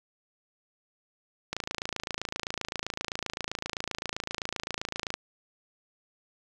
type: click train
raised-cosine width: 0.2 ms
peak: -14 dBFS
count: 101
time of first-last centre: 1.53-5.14 s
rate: 27.7 Hz
effects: none

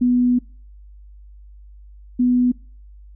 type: tone pair in turn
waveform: sine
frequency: 246.6 / 247.6 Hz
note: B3 / B3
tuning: -2 / +5 cents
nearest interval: unison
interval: 7 cents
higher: second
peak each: -13 dBFS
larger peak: neither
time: 0.01-0.39 / 2.19-2.52 s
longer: first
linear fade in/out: 10 ms
effects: noise-tail reverb RT60 0.4 s tail -25 dB re dry + added 50 Hz sine -40 dBFS peak until 3.15 s

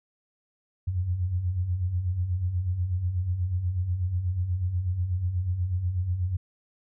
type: beating tone pair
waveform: sine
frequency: 83.8 / 92 Hz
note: E2 / F#2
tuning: +29 / -9 cents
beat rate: 8.2 Hz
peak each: -33 / -25 dBFS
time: 0.87-6.37 s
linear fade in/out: 10 ms
effects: none

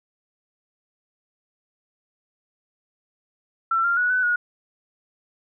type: tone with pitch steps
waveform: sine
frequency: 1344 / 1391 / 1466 / 1502 / 1448 Hz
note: E6 / F6 / F#6 / F#6 / F#6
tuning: +33 / -7 / -16 / +26 / -38 cents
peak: -18 dBFS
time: 3.71-4.36 s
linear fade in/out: 5 ms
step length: 130 ms
effects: none

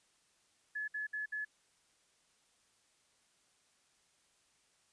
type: tone bursts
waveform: sine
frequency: 1710 Hz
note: A6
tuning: 50 cents flat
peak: -36 dBFS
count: 4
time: 0.75-1.45 s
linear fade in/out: 10 ms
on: 130 ms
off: 60 ms
effects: white hiss -72 dBFS RMS until 4.92 s + resampled to 22050 Hz

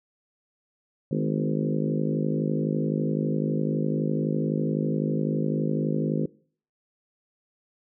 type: harmonic tone with a mistuned harmonic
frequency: 51.91 Hz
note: G#1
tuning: in tune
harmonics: 3 / 4 / 5 / 6 / 7 / 8 / 9 / 10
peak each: -27 / -29 / -31 / -33 / -34 / -35 / -36 / -37 dBFS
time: 1.11-6.26 s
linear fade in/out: 5 ms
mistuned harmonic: 4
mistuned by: +36 cents
effects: noise-tail reverb RT60 0.5 s tail -23 dB re dry

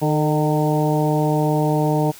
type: harmonic tone with a mistuned harmonic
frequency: 152.5 Hz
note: D#3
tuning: 34 cents flat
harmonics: 1 / 2 / 3 / 4 / 5 / 6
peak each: -19 / -22 / -24 / -25 / -26 / -27 dBFS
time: 0.01-2.12 s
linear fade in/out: 20 ms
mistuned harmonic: 3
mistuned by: -38 cents
effects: white hiss -42 dBFS RMS until 2.19 s

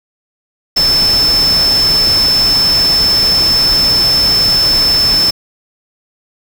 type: tone in noise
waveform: sine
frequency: 5274 Hz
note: E8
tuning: in tune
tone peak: -8 dBFS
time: 0.76-5.31 s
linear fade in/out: 10 ms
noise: pink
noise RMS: -20 dBFS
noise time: 0.76-5.31 s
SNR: +9 dB
effects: none

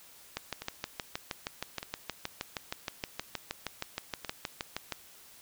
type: two click trains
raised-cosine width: 0.2 ms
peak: -16 / -21 dBFS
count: 30 / 4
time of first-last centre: 0.37-4.923 / 0.62-4.248 s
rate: 6.37 / 0.827 Hz
effects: white hiss -55 dBFS RMS until 5.41 s

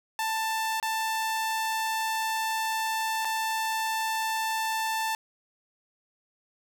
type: tone with dropouts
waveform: sawtooth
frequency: 886 Hz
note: A5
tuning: 12 cents sharp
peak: -23 dBFS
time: 0.19-5.15 s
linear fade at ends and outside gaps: 1 ms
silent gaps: 0.8-0.827 / 3.248-3.252 s
effects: none

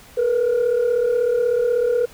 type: tone pair together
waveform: sine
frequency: 450.7 / 487 Hz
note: A4 / B4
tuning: +42 / -24 cents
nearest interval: minor second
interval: 134 cents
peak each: -20 / -15 dBFS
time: 0.17-2.06 s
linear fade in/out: 10 ms
effects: tanh soft clip ceiling -13 dBFS + pink hiss -46 dBFS RMS until 2.13 s

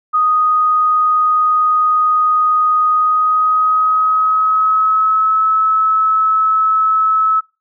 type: tone with pitch glide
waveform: sine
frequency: 1244.5 to 1297.3 Hz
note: D#6 to E6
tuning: 0 to -28 cents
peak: -10 dBFS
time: 0.13-7.41 s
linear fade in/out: 20 ms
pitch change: +72 cents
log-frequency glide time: 2.91-5.44 s
effects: noise-tail reverb RT60 0.3 s tail -25 dB re dry

